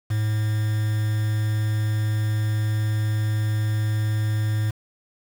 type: tone with quantisation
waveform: triangle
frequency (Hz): 107.6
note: A2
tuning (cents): -38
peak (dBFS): -18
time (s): 0.1-4.71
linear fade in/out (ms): 10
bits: 6
effects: none